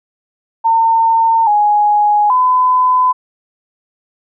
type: tone with pitch steps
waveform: sine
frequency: 907 / 833 / 1010 Hz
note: A#5 / G#5 / B5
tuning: -48 / +5 / +39 cents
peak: -8 dBFS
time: 0.64-3.13 s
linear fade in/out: 20 ms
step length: 830 ms
effects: none